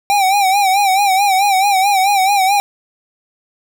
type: tone with vibrato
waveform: square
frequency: 784 Hz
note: G5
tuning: in tune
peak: -11 dBFS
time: 0.1-2.6 s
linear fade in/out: 0 ms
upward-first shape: sine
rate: 4.6 Hz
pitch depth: 85 cents each way
effects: none